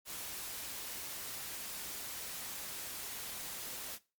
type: noise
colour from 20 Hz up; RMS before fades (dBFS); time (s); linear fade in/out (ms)
white; -43; 0.05-3.99; 50
effects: noise-tail reverb RT60 0.3 s tail -19 dB re dry + MP3 96 kbps